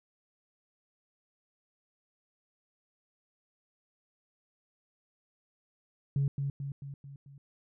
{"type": "tone with echo", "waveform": "sine", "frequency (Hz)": 139.4, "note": "C#3", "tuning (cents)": 10, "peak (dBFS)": -24, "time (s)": [6.16, 6.28], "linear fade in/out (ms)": 2, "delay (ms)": 220, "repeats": 5, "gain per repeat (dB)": -5, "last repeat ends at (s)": 7.38, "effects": ["tanh soft clip ceiling -22 dBFS"]}